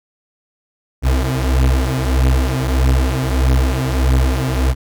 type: beating tone pair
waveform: 35% pulse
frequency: 64.2 / 65.8 Hz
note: C2 / C2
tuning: -32 / +10 cents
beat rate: 1.6 Hz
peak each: -14 dBFS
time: 1.02-4.75 s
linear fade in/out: 50 ms
effects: none